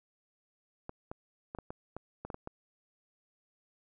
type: clicks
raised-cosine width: 1 ms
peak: -26 dBFS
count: 10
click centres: 0.894 / 1.115 / 1.549 / 1.587 / 1.705 / 1.966 / 2.25 / 2.302 / 2.344 / 2.474 s
effects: none